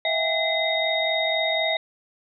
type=tone cluster; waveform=sine; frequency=646 / 690 / 804 / 2049 / 3727 Hz; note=E5 / F5 / G5 / C7 / A#7; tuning=-35 / -21 / +44 / -37 / -1 cents; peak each=-25 / -32 / -33 / -26 / -26 dBFS; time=0.05-1.77 s; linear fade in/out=2 ms; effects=none